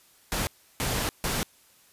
pink noise bursts at uneven times, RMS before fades -28 dBFS, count 3, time 0.32-0.47 / 0.8-1.09 / 1.24-1.43 s, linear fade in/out 0 ms, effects white hiss -59 dBFS RMS until 1.92 s + resampled to 32000 Hz

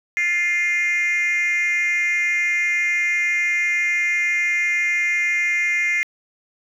sine tone with frequency modulation, 2102 Hz, C7, 7 cents sharp, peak -15 dBFS, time 0.17-6.03 s, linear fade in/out 0 ms, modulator 350 Hz, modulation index 0.68, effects tanh soft clip ceiling -16 dBFS + 9-bit

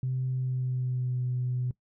sine tone with pitch glide, 129.1 to 125.21 Hz, C3 to B2, -23 to +24 cents, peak -26 dBFS, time 0.03-1.71 s, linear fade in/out 2 ms, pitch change -53 cents, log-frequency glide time 0.31-1.22 s, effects noise-tail reverb RT60 0.1 s tail -20 dB re dry + tanh soft clip ceiling -22 dBFS

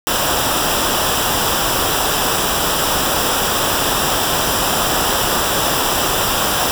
pink noise with comb filter, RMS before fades -17 dBFS, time 0.07-6.71 s, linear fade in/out 0 ms, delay 0.46 ms, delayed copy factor -0.65, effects none

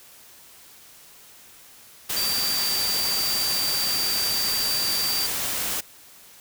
sine tone in noise, 4663 Hz, D8, 13 cents flat, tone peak -24 dBFS, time 2.16-5.27 s, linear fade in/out 10 ms, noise white, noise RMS -27 dBFS, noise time 2.09-5.81 s, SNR 0 dB, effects white hiss -49 dBFS RMS until 6.4 s

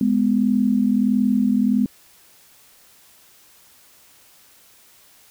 sine tone pair together, 208.5 / 250 Hz, G#3 / B3, +7 / +21 cents, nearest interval minor third, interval 314 cents, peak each -18 dBFS, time 0.01-1.86 s, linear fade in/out 2 ms, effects white hiss -52 dBFS RMS until 5.3 s

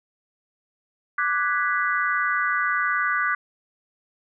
sine chord, G# half-diminished seventh, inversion second, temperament equal, 1174.7 / 1480 / 1661.2 / 1975.5 Hz, D6 / F#6 / G#6 / B6, 0 / 0 / 0 / 0 cents, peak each -25 / -24 / -29 / -28 dBFS, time 1.18-3.35 s, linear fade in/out 5 ms, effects none

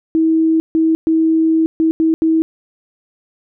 sine tone bursts at uneven times, 322 Hz, E4, 41 cents flat, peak -10 dBFS, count 6, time 0.15-0.6 / 0.75-0.95 / 1.07-1.66 / 1.8-1.91 / 2-2.14 / 2.22-2.42 s, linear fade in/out 0 ms, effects none

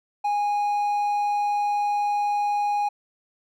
triangle tone, 824 Hz, G#5, 14 cents flat, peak -19 dBFS, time 0.24-2.89 s, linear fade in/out 10 ms, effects none

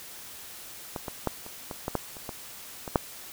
clicks, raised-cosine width 1 ms, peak -18 / -19 / -11 / -28 / -21 / -15 / -11 / -29 / -20 / -21 / -6 dBFS, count 11, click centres 0.962 / 1.082 / 1.273 / 1.464 / 1.712 / 1.881 / 1.953 / 2.168 / 2.292 / 2.878 / 2.958 s, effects white hiss -44 dBFS RMS until 3.32 s

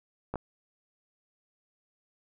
clicks, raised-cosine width 1 ms, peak -19 dBFS, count 2, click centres 0.34 / 0.357 s, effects none

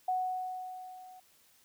sine tone with level ramp, 740 Hz, F#5, in tune, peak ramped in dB -27 to -50 dBFS, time 0.08-1.2 s, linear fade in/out 5 ms, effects white hiss -65 dBFS RMS until 1.64 s

